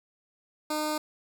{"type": "tone with notch filter", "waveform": "10% pulse", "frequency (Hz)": 305, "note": "D#4", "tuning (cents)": -34, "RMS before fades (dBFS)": -30, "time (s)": [0.7, 0.98], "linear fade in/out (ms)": 5, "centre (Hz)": 1800, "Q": 1.7, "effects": []}